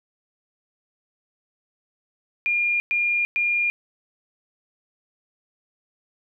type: tone bursts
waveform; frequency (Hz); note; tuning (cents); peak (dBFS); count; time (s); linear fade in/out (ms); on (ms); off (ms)
sine; 2413; D7; +46; -19; 3; 2.46-3.7; 0; 340; 110
effects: none